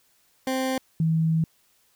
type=tone pair in turn; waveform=20% pulse / sine; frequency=261.6 / 161.42 Hz; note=C4 / E3; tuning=0 / -36 cents; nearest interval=minor sixth; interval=836 cents; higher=first; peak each=-19 dBFS; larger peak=neither; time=0.47-0.78 / 1-1.44 s; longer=second; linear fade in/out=2 ms; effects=white hiss -64 dBFS RMS until 1.95 s